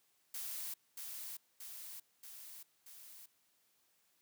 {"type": "noise with echo", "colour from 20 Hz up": "blue", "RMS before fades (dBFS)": -43, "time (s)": [0.34, 0.74], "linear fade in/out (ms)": 5, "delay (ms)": 630, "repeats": 4, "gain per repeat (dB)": -3, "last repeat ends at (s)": 3.26, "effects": ["white hiss -75 dBFS RMS until 4.21 s", "high-pass 100 Hz 12 dB/octave"]}